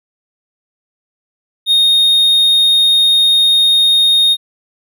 triangle tone, 3705 Hz, A#7, 11 cents flat, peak -6 dBFS, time 1.66-4.37 s, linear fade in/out 50 ms, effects none

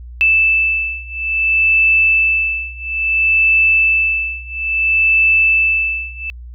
sine beating tone pair, 2637 / 2637.59 Hz, E7 / E7, 0 / 0 cents, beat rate 0.59 Hz, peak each -15 / -14 dBFS, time 0.21-6.3 s, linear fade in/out 0 ms, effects added 60 Hz sine -30 dBFS peak until 6.54 s

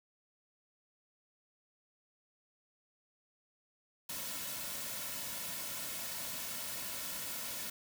white noise with comb filter, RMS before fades -41 dBFS, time 4.09-7.7 s, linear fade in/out 5 ms, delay 2.5 ms, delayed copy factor -0.55, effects none

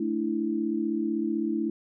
sine chord, A suspended fourth, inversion none, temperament equal, 220 / 293.7 / 329.6 Hz, A3 / D4 / E4, 0 / 0 / 0 cents, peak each -30 / -31 / -28 dBFS, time 0-1.7 s, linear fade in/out 5 ms, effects none

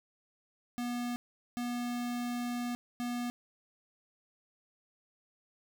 square tone bursts at uneven times, 242.3 Hz, B3, 33 cents flat, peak -34 dBFS, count 3, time 0.78-1.16 / 1.57-2.75 / 3-3.3 s, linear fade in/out 0 ms, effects none

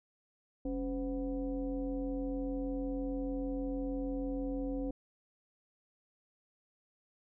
sine tone with frequency modulation, 277.2 Hz, C#4, in tune, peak -33 dBFS, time 0.65-4.91 s, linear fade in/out 5 ms, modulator 234 Hz, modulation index 0.96, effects none

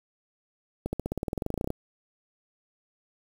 accelerating click train, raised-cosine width 2 ms, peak -16 dBFS, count 19, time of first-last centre 0.86-1.704 s, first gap 70 ms, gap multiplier 0.95, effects 7-bit

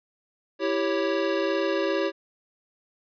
square chord, C# diminished, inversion first, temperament equal, 329.6 / 392 / 554.4 Hz, E4 / G4 / C#5, 0 / 0 / 0 cents, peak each -29 / -28 / -28 dBFS, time 0.59-2.12 s, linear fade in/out 50 ms, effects resampled to 11025 Hz

